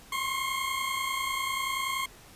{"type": "tone pair together", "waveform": "20% pulse", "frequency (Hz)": [1055.7, 1086], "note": ["C6", "C#6"], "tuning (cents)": [15, -36], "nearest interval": "unison", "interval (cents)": 49, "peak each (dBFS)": [-27, -27], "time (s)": [0.12, 2.06], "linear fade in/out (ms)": 5, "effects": ["pink hiss -52 dBFS RMS until 2.35 s", "resampled to 32000 Hz"]}